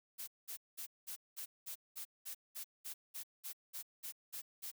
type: noise bursts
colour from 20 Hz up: blue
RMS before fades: -45 dBFS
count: 16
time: 0.18-4.716 s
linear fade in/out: 20 ms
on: 96 ms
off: 200 ms
effects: none